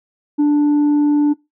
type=tone with tanh clipping; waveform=sine; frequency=293.7 Hz; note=D4; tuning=in tune; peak=-11 dBFS; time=0.38-1.34 s; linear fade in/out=20 ms; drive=2 dB; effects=noise-tail reverb RT60 0.2 s tail -21 dB re dry